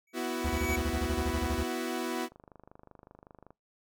square tone with exponential growth, 2267 Hz, C#7, 38 cents sharp, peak -31 dBFS, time 0.07-0.76 s, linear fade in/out 5 ms, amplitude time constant 150 ms
sawtooth chord, B suspended fourth, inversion none, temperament equal with one note detuned, 246.9 / 329.6 / 372.4 Hz, B3 / E4 / F#4, 0 / 0 / +11 cents, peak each -32 dBFS, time 0.13-2.29 s, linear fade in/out 50 ms
square tone bursts, 73.8 Hz, D2, 9 cents sharp, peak -30 dBFS, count 15, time 0.44-1.634 s, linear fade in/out 10 ms, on 60 ms, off 21 ms
click train, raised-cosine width 1 ms, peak -37 dBFS, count 31, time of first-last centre 2.32-3.506 s, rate 25.3 Hz
effects noise-tail reverb RT60 0.2 s tail -23 dB re dry

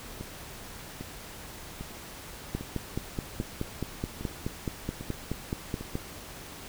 two click trains, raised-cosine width 3 ms, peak -17 / -24 dBFS, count 17 / 8, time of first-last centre 2.55-5.954 / 0.21-5.81 s, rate 4.7 / 1.25 Hz, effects pink hiss -44 dBFS RMS until 6.68 s

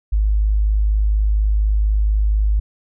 sine tone, 52.1 Hz, G#1, 6 cents sharp, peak -13 dBFS, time 0.12-2.6 s, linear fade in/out 10 ms, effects none

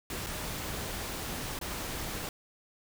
pink noise with dropouts, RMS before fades -37 dBFS, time 0.1-2.29 s, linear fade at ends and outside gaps 2 ms, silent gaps 0.263-0.267 / 1.59-1.613 s, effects none

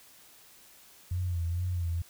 sine tone with vibrato, 87.4 Hz, F2, 2 cents sharp, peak -28 dBFS, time 1.11-2.02 s, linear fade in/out 5 ms, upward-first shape sine, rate 2.2 Hz, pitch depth 70 cents each way, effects white hiss -56 dBFS RMS until 2.09 s

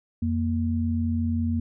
sine tone pair together, 87.46 / 233.5 Hz, F2 / A#3, +3 / +3 cents, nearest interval octave + perfect fourth, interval 1700 cents, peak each -25 dBFS, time 0.22-1.6 s, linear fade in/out 5 ms, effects none

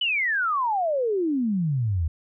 sine exponential sweep, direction down, 3043 to 75.6 Hz, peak -21 dBFS, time 0.01-2.08 s, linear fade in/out 5 ms, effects none

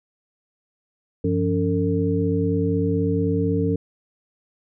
sine tone cluster, 97 / 172.9 / 282.2 / 451.5 Hz, G2 / F3 / C#4 / A4, -18 / -17 / +31 / +45 cents, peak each -24 dBFS, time 1.24-3.76 s, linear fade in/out 5 ms, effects none

